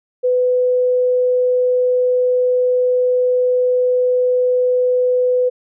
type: tone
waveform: sine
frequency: 500 Hz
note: B4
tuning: 21 cents sharp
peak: -12 dBFS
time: 0.23-5.5 s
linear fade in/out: 20 ms
effects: none